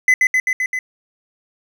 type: tone with echo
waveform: triangle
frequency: 2022 Hz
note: B6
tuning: 40 cents sharp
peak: -7 dBFS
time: 0.08-0.14 s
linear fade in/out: 2 ms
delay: 130 ms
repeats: 5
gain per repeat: -2 dB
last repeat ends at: 0.79 s
effects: none